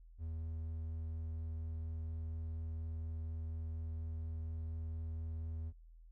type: tone with vibrato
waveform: triangle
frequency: 80.6 Hz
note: E2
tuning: 38 cents flat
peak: -37 dBFS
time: 0.18-5.73 s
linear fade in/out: 50 ms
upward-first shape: triangle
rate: 4.2 Hz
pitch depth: 8 cents each way
effects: added 41 Hz sine -55 dBFS peak until 6.11 s